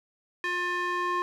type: tone with band-pass filter sweep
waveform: square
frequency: 355.5 Hz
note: F4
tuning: 31 cents sharp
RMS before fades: -29 dBFS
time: 0.44-1.22 s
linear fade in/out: 0 ms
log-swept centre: 1900 to 1200 Hz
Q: 2.3
effects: none